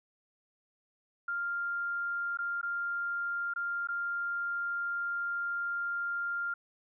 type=tone with dropouts; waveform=sine; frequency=1396.9 Hz; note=F6; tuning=in tune; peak=-31 dBFS; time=1.28-6.54 s; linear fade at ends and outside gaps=5 ms; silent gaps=2.373-2.387 / 2.614-2.629 / 3.538-3.56 / 3.873-3.886 s; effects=none

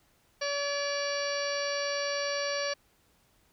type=harmonic tone with a mistuned harmonic; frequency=570 Hz; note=C#5; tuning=48 cents sharp; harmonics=1 / 2 / 3 / 4 / 5 / 6 / 7 / 8 / 9 / 10; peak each=-32 / -39 / -37 / -40 / -43 / -48 / -46 / -37 / -49 / -41 dBFS; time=0.41-2.74 s; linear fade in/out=10 ms; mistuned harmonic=4; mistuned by=+38 cents; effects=pink hiss -67 dBFS RMS until 3.52 s

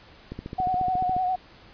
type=click train; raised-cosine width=3 ms; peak=-21 dBFS; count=13; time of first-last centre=0.32-1.165 s; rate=14.2 Hz
type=tone with vibrato; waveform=sine; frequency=737 Hz; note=F#5; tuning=7 cents flat; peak=-22 dBFS; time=0.58-1.36 s; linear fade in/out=10 ms; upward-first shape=sine; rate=9.9 Hz; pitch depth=38 cents each way
effects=pink hiss -51 dBFS RMS until 1.73 s + resampled to 11025 Hz

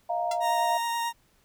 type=chord; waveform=sine; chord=Eb suspended second; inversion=none; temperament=equal with one note detuned; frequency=633.5 / 698.5 / 932.3 Hz; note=Eb5 / F5 / Bb5; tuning=+31 / 0 / 0 cents; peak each=-33 / -27 / -33 dBFS; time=0.09-0.78 s; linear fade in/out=10 ms
type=tone with exponential decay; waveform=5% pulse; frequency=684 Hz; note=F5; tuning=36 cents flat; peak=-20 dBFS; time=0.31-0.4 s; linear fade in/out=5 ms; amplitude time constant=18 ms
type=tone with vibrato; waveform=40% pulse; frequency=932.3 Hz; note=A#5; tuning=in tune; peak=-26 dBFS; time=0.4-1.13 s; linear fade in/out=50 ms; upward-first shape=triangle; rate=9.3 Hz; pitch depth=13 cents each way
effects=pink hiss -65 dBFS RMS until 1.44 s

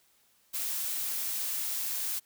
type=noise; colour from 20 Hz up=blue; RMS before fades=-33 dBFS; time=0.53-2.2 s; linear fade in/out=20 ms; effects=white hiss -67 dBFS RMS until 2.25 s

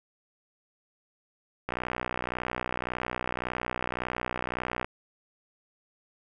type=click train; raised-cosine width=0.5 ms; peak=-15 dBFS; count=196; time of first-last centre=1.69-4.845 s; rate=61.8 Hz; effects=none

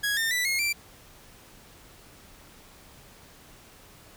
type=tone with pitch steps; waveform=sawtooth; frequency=1661.2 / 1811.6 / 1975.5 / 2154 / 2349 Hz; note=G#6 / A#6 / B6 / C7 / D7; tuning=0 / -50 / 0 / +50 / 0 cents; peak=-21 dBFS; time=0.03-0.73 s; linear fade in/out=10 ms; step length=140 ms; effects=pink hiss -52 dBFS RMS until 4.16 s

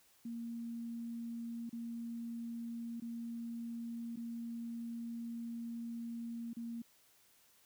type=tone with dropouts; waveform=sine; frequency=232.7 Hz; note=A#3; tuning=3 cents flat; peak=-40 dBFS; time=0.25-6.82 s; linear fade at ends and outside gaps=5 ms; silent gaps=1.695-1.728 / 3.001-3.02 / 4.16-4.171 / 6.533-6.567 s; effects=white hiss -68 dBFS RMS until 7.65 s

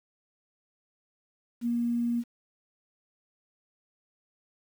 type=tone; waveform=sine; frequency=237 Hz; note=A#3; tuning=29 cents sharp; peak=-25 dBFS; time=1.61-2.24 s; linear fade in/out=50 ms; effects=9-bit

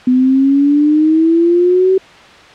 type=exponential sweep; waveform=sine; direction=up; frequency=250 to 382.9 Hz; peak=-7 dBFS; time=0.07-1.98 s; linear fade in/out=5 ms; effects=white hiss -38 dBFS RMS until 2.54 s + low-pass 3000 Hz 12 dB/octave

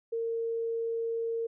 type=tone; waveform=sine; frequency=458.4 Hz; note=A#4; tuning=29 cents flat; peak=-29 dBFS; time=0.12-1.47 s; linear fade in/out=10 ms; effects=none

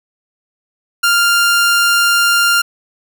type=tone; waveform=sawtooth; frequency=1396.9 Hz; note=F6; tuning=in tune; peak=-6 dBFS; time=1.03-2.62 s; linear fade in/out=10 ms; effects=none

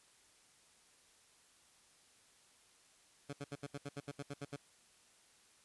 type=tone bursts; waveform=15% pulse; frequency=142.1 Hz; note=C#3; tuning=43 cents sharp; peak=-35 dBFS; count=12; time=3.29-4.565 s; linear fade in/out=10 ms; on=43 ms; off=69 ms; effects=white hiss -67 dBFS RMS until 5.64 s + resampled to 24000 Hz

